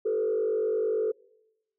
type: tone with frequency modulation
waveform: sine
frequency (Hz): 440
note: A4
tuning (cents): 0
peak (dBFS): -23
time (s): 0.05-1.12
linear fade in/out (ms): 10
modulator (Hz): 48.9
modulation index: 0.91
effects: noise-tail reverb RT60 1.0 s tail -26 dB re dry + tanh soft clip ceiling -19 dBFS